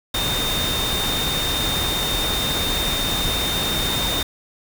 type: tone in noise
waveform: sine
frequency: 3652 Hz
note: A#7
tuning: 36 cents flat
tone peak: -23 dBFS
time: 0.14-4.23 s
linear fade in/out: 5 ms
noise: pink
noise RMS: -24 dBFS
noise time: 0.14-4.23 s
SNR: -2 dB
effects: none